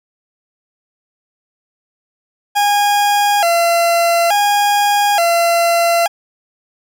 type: tone with vibrato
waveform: 40% pulse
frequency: 747 Hz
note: F#5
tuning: 16 cents sharp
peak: -10 dBFS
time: 2.55-6.08 s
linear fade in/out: 20 ms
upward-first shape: square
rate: 0.57 Hz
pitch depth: 160 cents each way
effects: none